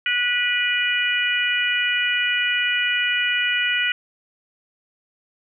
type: harmonic tone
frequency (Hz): 488.7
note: B4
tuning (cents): -18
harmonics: 3 / 4 / 5 / 6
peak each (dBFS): -24 / -24 / -24 / -24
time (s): 0.06-3.92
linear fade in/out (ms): 2
effects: none